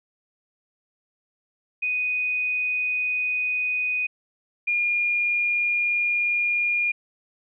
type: tone pair in turn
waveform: sine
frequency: 2489 / 2421 Hz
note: D#7 / D#7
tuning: 0 / -48 cents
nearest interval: unison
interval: 48 cents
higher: first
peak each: -22 / -20 dBFS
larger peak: second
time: 1.82-4.07 / 4.67-6.92 s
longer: neither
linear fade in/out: 10 ms
effects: none